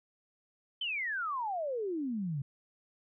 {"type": "exponential sweep", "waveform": "sine", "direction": "down", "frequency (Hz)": [3136, 131.9], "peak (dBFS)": -32, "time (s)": [0.81, 2.42], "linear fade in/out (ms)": 5, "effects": []}